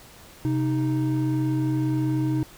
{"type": "tone pair together", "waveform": "triangle", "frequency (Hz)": [130.8, 311.1], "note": ["C3", "D#4"], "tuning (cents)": [0, 0], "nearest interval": "octave + minor third", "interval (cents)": 1500, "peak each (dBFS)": -22, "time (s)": [0.45, 2.43], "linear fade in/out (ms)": 0, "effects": ["pink hiss -48 dBFS RMS until 2.57 s"]}